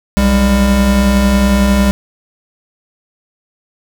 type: tone pair together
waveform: square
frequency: 63 / 200 Hz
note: B1 / G3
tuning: +35 / +35 cents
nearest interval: octave + minor sixth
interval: 2000 cents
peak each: -13 / -11 dBFS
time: 0.17-1.91 s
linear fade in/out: 0 ms
effects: none